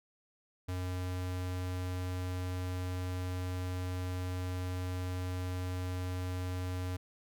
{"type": "tone", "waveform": "square", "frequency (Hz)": 91.1, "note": "F#2", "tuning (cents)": -26, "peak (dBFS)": -35, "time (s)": [0.68, 6.97], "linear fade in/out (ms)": 10, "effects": []}